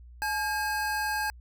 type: tone pair together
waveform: square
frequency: 853 / 1615.8 Hz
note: G#5 / G#6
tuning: +46 / -48 cents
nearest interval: major seventh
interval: 1106 cents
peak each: -31 / -31 dBFS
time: 0.22-1.3 s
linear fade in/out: 0 ms
effects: added 60 Hz sine -46 dBFS peak until 1.4 s